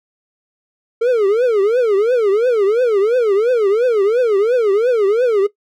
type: tone with vibrato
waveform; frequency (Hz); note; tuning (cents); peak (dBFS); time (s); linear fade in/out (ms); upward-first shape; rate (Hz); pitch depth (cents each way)
triangle; 444.2; A4; +16; -9; 1.01-5.47; 10; triangle; 2.9; 270
effects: noise-tail reverb RT60 0.1 s tail -17 dB re dry